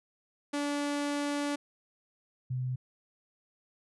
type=tone pair in turn; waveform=sawtooth / sine; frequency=288.8 / 127.35 Hz; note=D4 / C3; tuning=-29 / -46 cents; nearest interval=octave + major second; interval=1417 cents; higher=first; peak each=-26 / -30 dBFS; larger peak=first; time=0.53-1.56 / 2.5-2.76 s; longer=first; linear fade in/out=10 ms; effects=resampled to 24000 Hz